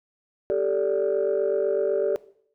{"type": "chord", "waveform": "sine", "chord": "G suspended second", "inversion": "none", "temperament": "equal with one note detuned", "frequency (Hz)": [392, 440, 580.6], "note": ["G4", "A4", "D5"], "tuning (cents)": [0, 0, -20], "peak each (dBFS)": -24, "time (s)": [0.5, 2.16], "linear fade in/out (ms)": 0, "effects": ["noise-tail reverb RT60 0.6 s tail -18 dB re dry", "tanh soft clip ceiling -15 dBFS"]}